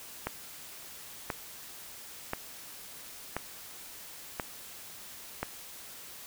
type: click train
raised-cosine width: 0.5 ms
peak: -16 dBFS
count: 6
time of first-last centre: 0.27-5.43 s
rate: 0.969 Hz
effects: white hiss -47 dBFS RMS until 6.26 s